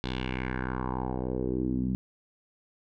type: tone with low-pass filter sweep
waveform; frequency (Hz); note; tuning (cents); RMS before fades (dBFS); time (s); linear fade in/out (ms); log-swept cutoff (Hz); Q
10% pulse; 63.5; B1; +49; -31; 0.04-1.95; 0; 3900 to 200; 3.2
effects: none